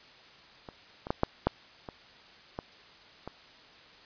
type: clicks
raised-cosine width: 1 ms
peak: -28 / -24 / -13 / -9 / -9 / -25 / -20 / -24 dBFS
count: 8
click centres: 0.688 / 1.069 / 1.105 / 1.234 / 1.47 / 1.888 / 2.589 / 3.276 s
effects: white hiss -54 dBFS RMS until 4.05 s + resampled to 11025 Hz

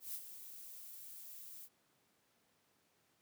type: noise with ADSR envelope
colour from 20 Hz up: violet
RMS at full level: -42 dBFS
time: 0-1.69 s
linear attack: 140 ms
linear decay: 57 ms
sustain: -10 dB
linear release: 54 ms
effects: pink hiss -75 dBFS RMS until 3.21 s + high-pass 150 Hz 12 dB/octave

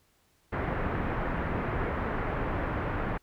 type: low-pass noise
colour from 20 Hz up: pink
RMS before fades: -31 dBFS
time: 0.52-3.18 s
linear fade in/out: 10 ms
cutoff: 1900 Hz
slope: 24 dB/octave
effects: pink hiss -68 dBFS RMS until 3.22 s

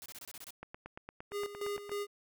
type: noise bursts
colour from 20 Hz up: white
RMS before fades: -48 dBFS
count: 8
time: 0.02-0.506 s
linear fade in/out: 0 ms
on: 38 ms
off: 26 ms
type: click train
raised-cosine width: 0.5 ms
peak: -29 dBFS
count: 12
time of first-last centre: 0.63-1.894 s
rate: 8.7 Hz
type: tone with tremolo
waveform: square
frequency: 408.2 Hz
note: G#4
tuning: 30 cents flat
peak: -35 dBFS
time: 1.31-2.07 s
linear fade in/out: 50 ms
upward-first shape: square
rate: 3.3 Hz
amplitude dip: 70%
effects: none

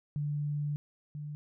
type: tone pair in turn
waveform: sine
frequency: 146.83 / 148.28 Hz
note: D3 / D3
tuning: 0 / +17 cents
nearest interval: unison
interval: 17 cents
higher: second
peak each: -30 / -37 dBFS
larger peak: first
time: 0.16-0.76 / 1.15-1.35 s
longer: first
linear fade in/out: 0 ms
effects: none

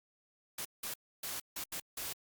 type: noise bursts at uneven times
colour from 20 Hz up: white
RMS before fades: -40 dBFS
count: 6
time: 0.58-0.65 / 0.83-0.94 / 1.23-1.4 / 1.56-1.64 / 1.72-1.8 / 1.97-2.13 s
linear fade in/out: 5 ms
effects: Opus 48 kbps

